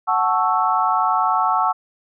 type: chord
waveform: sine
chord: F# minor seventh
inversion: none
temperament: equal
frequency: 740 / 880 / 1108.7 / 1318.5 Hz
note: F#5 / A5 / C#6 / E6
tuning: 0 / 0 / 0 / 0 cents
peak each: -21 dBFS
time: 0.07-1.73 s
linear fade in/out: 20 ms
effects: none